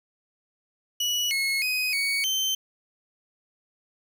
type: tone with pitch steps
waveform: 30% pulse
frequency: 2935 / 2176 / 2508 / 2237 / 3100 Hz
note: F#7 / C#7 / D#7 / C#7 / G7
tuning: -15 / -33 / +13 / +15 / -20 cents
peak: -21 dBFS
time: 1-2.55 s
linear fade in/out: 5 ms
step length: 310 ms
effects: none